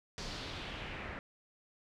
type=noise with low-pass filter sweep; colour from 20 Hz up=pink; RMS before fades=-43 dBFS; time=0.18-1.19 s; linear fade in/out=0 ms; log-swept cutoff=5300 to 1900 Hz; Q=2.1; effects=none